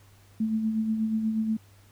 sine tone with tremolo, 219.9 Hz, A3, 1 cent flat, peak -22 dBFS, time 0.4-1.57 s, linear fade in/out 5 ms, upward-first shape sine, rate 8.3 Hz, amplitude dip 45%, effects added 99 Hz sine -54 dBFS peak until 1.91 s + pink hiss -60 dBFS RMS until 1.91 s

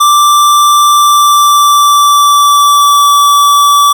square tone with pitch glide, 1175 to 1153.5 Hz, D6 to D6, +1 to -31 cents, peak -4 dBFS, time 0-3.93 s, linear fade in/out 10 ms, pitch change -32 cents, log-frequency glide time 0.92-3.09 s, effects none

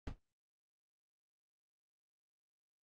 brown noise with exponential decay, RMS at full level -33 dBFS, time 0.07-0.19 s, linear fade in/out 2 ms, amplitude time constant 25 ms, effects low-pass 5000 Hz 12 dB/octave + Opus 48 kbps

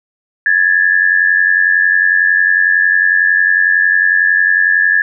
sine tone pair together, 1669 / 1760 Hz, G#6 / A6, +8 / 0 cents, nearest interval minor second, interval 92 cents, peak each -11 dBFS, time 0.46-5.02 s, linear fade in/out 2 ms, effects none

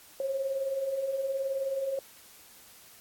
sine beating tone pair, 523.3 / 542.3 Hz, C5 / C#5, 0 / -38 cents, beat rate 19 Hz, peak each -38 / -29 dBFS, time 0.2-1.99 s, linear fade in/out 2 ms, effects white hiss -54 dBFS RMS until 3 s + AAC 64 kbps

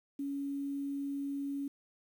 sine tone with quantisation, 279.8 Hz, C#4, 16 cents sharp, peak -34 dBFS, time 0.19-1.68 s, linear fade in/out 5 ms, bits 10, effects none

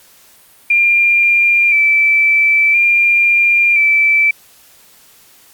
sine tone with vibrato, 2358 Hz, D7, 6 cents sharp, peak -8 dBFS, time 0.7-4.31 s, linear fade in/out 5 ms, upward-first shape square, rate 0.49 Hz, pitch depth 27 cents each way, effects white hiss -46 dBFS RMS until 5.53 s + Opus 48 kbps

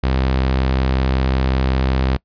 sawtooth tone, 65.41 Hz, C2, in tune, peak -11 dBFS, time 0.03-2.17 s, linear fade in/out 10 ms, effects noise-tail reverb RT60 0.1 s tail -24 dB re dry + resampled to 11025 Hz

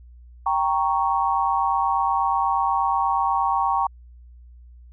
sine chord, G diminished, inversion none, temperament equal, 784 / 932.3 / 1108.7 Hz, G5 / Bb5 / Db6, 0 / 0 / 0 cents, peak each -23 dBFS, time 0.46-3.87 s, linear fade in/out 5 ms, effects added 60 Hz sine -43 dBFS peak until 4.92 s

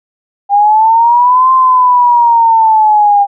sine linear two-way sweep, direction up then down, 800 to 1046.5 to 800 Hz, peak -4 dBFS, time 0.49-3.27 s, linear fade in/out 50 ms, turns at 1.52 s, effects none

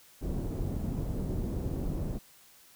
pink low-pass noise, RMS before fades -33 dBFS, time 0.21-2.19 s, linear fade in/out 20 ms, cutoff 340 Hz, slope 12 dB/octave, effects white hiss -58 dBFS RMS until 2.75 s

